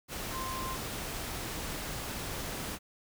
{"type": "tone in noise", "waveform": "sine", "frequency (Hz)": 1046.5, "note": "C6", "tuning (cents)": 0, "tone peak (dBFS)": -37, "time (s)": [0.31, 0.78], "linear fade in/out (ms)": 50, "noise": "pink", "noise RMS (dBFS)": -38, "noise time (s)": [0.08, 2.79], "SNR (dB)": -2, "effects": []}